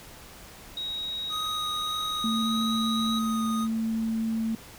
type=tone with pitch glide; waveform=sine; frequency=3800 to 3857 Hz; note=A#7 to B7; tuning=+33 to -42 cents; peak=-30 dBFS; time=0.77-3.19 s; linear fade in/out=2 ms; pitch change=+25 cents; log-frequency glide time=2.32-2.71 s
type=tone with vibrato; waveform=square; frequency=1244.5 Hz; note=D#6; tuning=in tune; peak=-32 dBFS; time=1.29-3.68 s; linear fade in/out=50 ms; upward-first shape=sine; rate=1.7 Hz; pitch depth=11 cents each way
type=tone; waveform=sine; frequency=224 Hz; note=A3; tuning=31 cents sharp; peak=-25 dBFS; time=2.24-4.55 s; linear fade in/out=2 ms
effects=pink hiss -47 dBFS RMS until 4.78 s